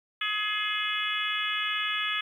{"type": "harmonic tone", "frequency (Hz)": 421.9, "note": "G#4", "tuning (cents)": 27, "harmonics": [3, 4, 5, 6, 7, 8], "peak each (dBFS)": [-34, -34, -34, -34, -34, -34], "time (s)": [0.21, 2.21], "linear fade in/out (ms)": 5, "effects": ["10-bit"]}